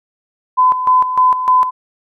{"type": "tone with tremolo", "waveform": "sine", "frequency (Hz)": 1013, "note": "B5", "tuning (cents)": 44, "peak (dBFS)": -7, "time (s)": [0.57, 1.71], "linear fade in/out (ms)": 20, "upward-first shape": "square", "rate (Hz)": 3.3, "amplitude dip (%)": 65, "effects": []}